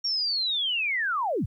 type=linear sweep; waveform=sine; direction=down; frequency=5600 to 59.2 Hz; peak=-24 dBFS; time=0.04-1.46 s; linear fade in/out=10 ms; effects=11-bit